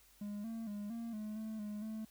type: tone with pitch steps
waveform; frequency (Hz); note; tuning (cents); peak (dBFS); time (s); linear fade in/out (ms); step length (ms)
triangle; 205.8 / 226.4 / 205.9 / 231.1 / 213.1 / 218.7 / 209 / 218.7; G#3 / A3 / G#3 / A#3 / G#3 / A3 / G#3 / A3; -16 / +50 / -15 / -15 / +45 / -10 / +11 / -10; -38; 0.21-2.05; 5; 230
effects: added 50 Hz sine -70 dBFS peak until 2.1 s + white hiss -66 dBFS RMS until 2.1 s